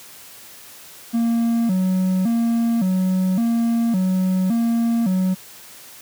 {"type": "tone with vibrato", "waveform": "triangle", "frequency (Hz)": 207.7, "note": "G#3", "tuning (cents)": 0, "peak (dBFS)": -14, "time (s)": [1.13, 5.35], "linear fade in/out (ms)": 20, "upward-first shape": "square", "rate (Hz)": 0.89, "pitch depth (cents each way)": 190, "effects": ["white hiss -42 dBFS RMS until 6.01 s", "high-pass 80 Hz 12 dB/octave"]}